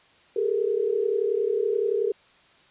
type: tone cluster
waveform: sine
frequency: 396.2 / 427.6 / 466.1 Hz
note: G4 / A4 / A#4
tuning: +18 / -49 / 0 cents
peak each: -26 dBFS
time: 0.36-2.12 s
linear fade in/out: 5 ms
effects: white hiss -57 dBFS RMS until 2.7 s + resampled to 8000 Hz